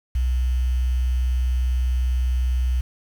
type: tone with quantisation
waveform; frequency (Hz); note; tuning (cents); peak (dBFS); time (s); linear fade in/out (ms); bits
sine; 62.5; B1; +21; -18; 0.15-2.81; 5; 7
effects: none